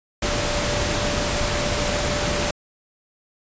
sine tone in noise, 587.3 Hz, D5, in tune, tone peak -28 dBFS, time 0.22-2.51 s, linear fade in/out 5 ms, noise pink, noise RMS -23 dBFS, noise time 0.22-2.51 s, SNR -8 dB, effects resampled to 16000 Hz

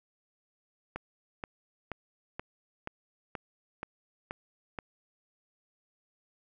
click train, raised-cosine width 0.5 ms, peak -21 dBFS, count 9, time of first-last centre 0.96-4.788 s, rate 2.09 Hz, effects none

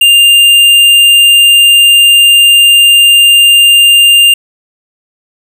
triangle tone with hard clipping, 2800 Hz, F7, 4 cents sharp, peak -3 dBFS, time 0.01-4.34 s, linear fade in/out 5 ms, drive 14 dB, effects none

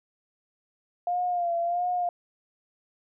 sine tone with vibrato, 700 Hz, F5, 4 cents sharp, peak -24 dBFS, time 1.07-2.09 s, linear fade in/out 2 ms, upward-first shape sine, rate 1.5 Hz, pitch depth 49 cents each way, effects none

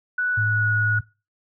sine tone with pitch glide, 1480 to 1457.1 Hz, F#6 to F#6, 0 to -27 cents, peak -20 dBFS, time 0.18-0.99 s, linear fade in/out 5 ms, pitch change -27 cents, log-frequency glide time 0.32-0.69 s
sine tone with vibrato, 106.9 Hz, A2, 49 cents flat, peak -22 dBFS, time 0.37-1.01 s, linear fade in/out 10 ms, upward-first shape triangle, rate 9.8 Hz, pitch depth 8 cents each way
effects noise-tail reverb RT60 0.3 s tail -22 dB re dry

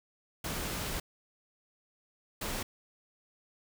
pink noise bursts at uneven times, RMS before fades -36 dBFS, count 2, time 0.44-1 / 2.41-2.63 s, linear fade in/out 5 ms, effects none

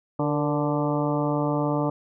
harmonic tone with a mistuned harmonic, 146.83 Hz, D3, in tune, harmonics 1 / 2 / 3 / 4 / 5 / 6 / 7 / 8, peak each -27 / -26 / -31 / -29 / -35 / -32 / -36 / -35 dBFS, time 0.19-1.9 s, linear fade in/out 5 ms, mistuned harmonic 3, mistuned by +66 cents, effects none

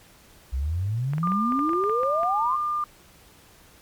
sine exponential sweep, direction up, 61.5 to 1108.7 Hz, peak -23 dBFS, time 0.52-2.57 s, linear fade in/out 20 ms
clicks, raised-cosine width 0.5 ms, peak -22 dBFS, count 12, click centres 1.135 / 1.182 / 1.273 / 1.32 / 1.522 / 1.592 / 1.693 / 1.733 / 1.839 / 1.896 / 2.033 / 2.233 s
sine tone, 1200 Hz, D6, 37 cents sharp, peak -23 dBFS, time 1.23-2.84 s, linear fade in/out 2 ms
effects pink hiss -53 dBFS RMS until 3.81 s + MP3 96 kbps

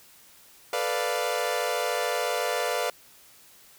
sawtooth chord, B half-diminished seventh, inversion third, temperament equal, 440 / 493.9 / 587.3 / 698.5 Hz, A4 / B4 / D5 / F5, 0 / 0 / 0 / 0 cents, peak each -30 / -26 / -27 / -27 dBFS, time 0.73-2.9 s, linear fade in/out 2 ms, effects white hiss -54 dBFS RMS until 3.78 s

